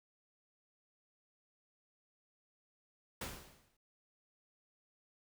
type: noise with exponential decay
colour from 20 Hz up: pink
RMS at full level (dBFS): -40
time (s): 3.21-3.77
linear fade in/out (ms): 5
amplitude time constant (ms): 120
effects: none